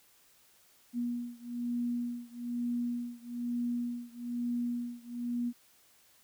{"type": "beating tone pair", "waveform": "sine", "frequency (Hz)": [240, 241.1], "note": ["B3", "B3"], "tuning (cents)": [-49, -41], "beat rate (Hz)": 1.1, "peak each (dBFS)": [-35, -36], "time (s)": [0.93, 5.53], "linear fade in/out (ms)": 50, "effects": ["white hiss -64 dBFS RMS until 6.23 s"]}